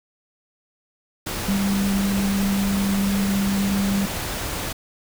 sine tone in noise, 197.6 Hz, G3, 14 cents sharp, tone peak -19 dBFS, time 1.48-4.06 s, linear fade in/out 10 ms, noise pink, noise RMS -28 dBFS, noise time 1.26-4.73 s, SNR +6 dB, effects none

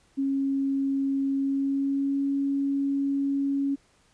sine tone with pitch glide, 273.4 to 277.7 Hz, C#4 to C#4, -24 to +3 cents, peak -23 dBFS, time 0.17-3.76 s, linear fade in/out 20 ms, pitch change +27 cents, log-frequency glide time 1.36-2.24 s, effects pink hiss -63 dBFS RMS until 4.13 s + resampled to 22050 Hz

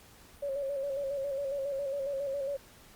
sine tone with vibrato, 554.4 Hz, C#5, in tune, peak -31 dBFS, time 0.42-2.57 s, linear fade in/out 10 ms, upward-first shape square, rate 7.3 Hz, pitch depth 45 cents each way, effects pink hiss -56 dBFS RMS until 2.95 s + Opus 48 kbps

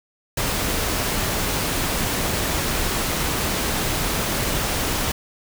pink noise, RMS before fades -23 dBFS, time 0.37-5.12 s, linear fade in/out 5 ms, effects none

